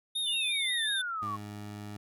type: tone with vibrato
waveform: square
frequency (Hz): 3630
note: A#7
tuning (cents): -47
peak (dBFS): -30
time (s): 0.15-1.02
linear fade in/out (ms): 10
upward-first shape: sine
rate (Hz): 5.5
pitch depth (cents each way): 46
type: exponential sweep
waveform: sine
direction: down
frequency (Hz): 3018 to 1081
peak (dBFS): -32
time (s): 0.26-1.37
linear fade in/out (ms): 20
type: tone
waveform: 20% pulse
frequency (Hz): 103.83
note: G#2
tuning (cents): 0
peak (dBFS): -35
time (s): 1.22-1.97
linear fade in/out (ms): 5
effects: none